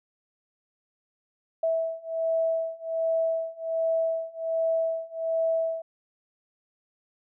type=beating tone pair; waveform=sine; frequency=653 / 654.3 Hz; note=E5 / E5; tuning=-17 / -13 cents; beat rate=1.3 Hz; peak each=-28 / -27 dBFS; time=1.63-5.82 s; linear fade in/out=5 ms; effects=none